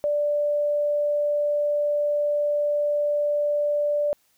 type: tone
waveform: sine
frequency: 587.3 Hz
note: D5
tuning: in tune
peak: -20 dBFS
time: 0.04-4.13 s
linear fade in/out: 0 ms
effects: white hiss -65 dBFS RMS until 4.37 s

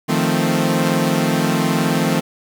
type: chord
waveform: sawtooth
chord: F dominant seventh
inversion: third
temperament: equal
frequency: 155.56 / 174.61 / 220 / 261.6 Hz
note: Eb3 / F3 / A3 / C4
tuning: 0 / 0 / 0 / 0 cents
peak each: -17 dBFS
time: 0.08-2.21 s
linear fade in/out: 20 ms
effects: 8-bit

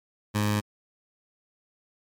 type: tone with notch filter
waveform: 15% pulse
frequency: 104.7 Hz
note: G#2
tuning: 15 cents sharp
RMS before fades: -25 dBFS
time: 0.34-0.61 s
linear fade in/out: 20 ms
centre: 370 Hz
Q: 1.7
effects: MP3 96 kbps

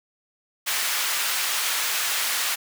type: high-pass noise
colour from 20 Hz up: pink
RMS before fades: -25 dBFS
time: 0.66-2.56 s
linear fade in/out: 20 ms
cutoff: 1400 Hz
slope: 12 dB/octave
effects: none

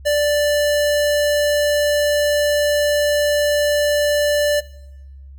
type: tone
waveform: square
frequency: 587.3 Hz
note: D5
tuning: in tune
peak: -15 dBFS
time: 0.05-4.61 s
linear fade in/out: 20 ms
effects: noise-tail reverb RT60 0.9 s tail -19 dB re dry + added 68 Hz sine -36 dBFS peak until 5.38 s

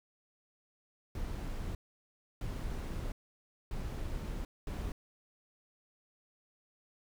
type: noise bursts at uneven times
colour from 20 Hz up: brown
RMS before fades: -38 dBFS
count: 4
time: 1.15-1.75 / 2.41-3.12 / 3.71-4.45 / 4.67-4.92 s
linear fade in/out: 2 ms
effects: none

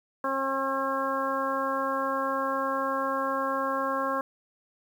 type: harmonic tone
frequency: 269.6 Hz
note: C#4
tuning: 48 cents flat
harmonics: 1 / 2 / 3 / 4 / 5 / 6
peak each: -35 / -31 / -38 / -29 / -35 / -37 dBFS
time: 0.24-4.21 s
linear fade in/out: 2 ms
effects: 9-bit

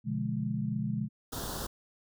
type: chord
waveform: sine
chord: B diminished seventh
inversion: none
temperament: equal with one note detuned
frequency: 123.47 / 146.83 / 174.61 / 210.4 Hz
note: B2 / D3 / F3 / Ab3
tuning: 0 / 0 / 0 / +23 cents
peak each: -35 / -36 / -38 / -33 dBFS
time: 0.04-1.09 s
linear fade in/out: 50 ms
type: band-stop noise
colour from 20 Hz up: pink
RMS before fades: -37 dBFS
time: 1.32-1.67 s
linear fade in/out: 10 ms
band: 1600 to 3200 Hz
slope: 48 dB/octave
effects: none

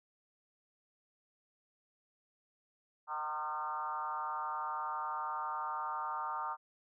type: tone with frequency modulation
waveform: sine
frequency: 1066 Hz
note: C6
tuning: 32 cents sharp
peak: -35 dBFS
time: 3.07-6.57 s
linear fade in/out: 50 ms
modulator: 150 Hz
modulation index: 1.8
effects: none

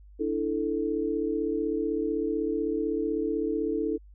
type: chord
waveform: sine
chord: D suspended second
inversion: none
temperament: equal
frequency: 293.7 / 329.6 / 440 Hz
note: D4 / E4 / A4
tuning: 0 / 0 / 0 cents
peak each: -31 / -30 / -29 dBFS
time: 0.19-3.98 s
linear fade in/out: 20 ms
effects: added 50 Hz sine -48 dBFS peak until 4.14 s

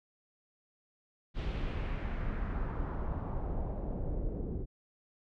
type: noise with low-pass filter sweep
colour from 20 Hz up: brown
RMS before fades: -35 dBFS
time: 1.34-4.66 s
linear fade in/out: 50 ms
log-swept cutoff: 3600 to 370 Hz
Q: 1.7
effects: none

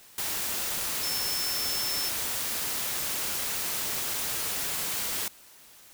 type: tone in noise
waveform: sine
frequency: 5310 Hz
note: E8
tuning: 12 cents sharp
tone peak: -31 dBFS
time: 1.03-2.09 s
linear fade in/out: 2 ms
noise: white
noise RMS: -31 dBFS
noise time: 0.18-5.28 s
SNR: -3 dB
effects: white hiss -53 dBFS RMS until 5.93 s

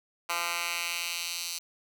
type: tone with high-pass filter sweep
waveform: 10% pulse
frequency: 171.5 Hz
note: F3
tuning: 31 cents flat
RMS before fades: -33 dBFS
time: 0.29-1.59 s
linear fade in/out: 10 ms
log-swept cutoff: 1300 to 4600 Hz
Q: 1.3
effects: none

